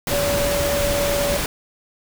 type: tone in noise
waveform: sine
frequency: 572 Hz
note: D5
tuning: 46 cents flat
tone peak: -20 dBFS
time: 0.11-1.37 s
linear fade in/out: 2 ms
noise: pink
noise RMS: -23 dBFS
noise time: 0.07-1.46 s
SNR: 0 dB
effects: none